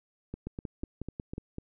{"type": "two click trains", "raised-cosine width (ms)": 3, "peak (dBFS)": [-24, -23], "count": [6, 6], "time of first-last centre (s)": [[0.34, 1.584], [0.47, 1.381]], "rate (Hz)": [4.02, 5.49], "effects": []}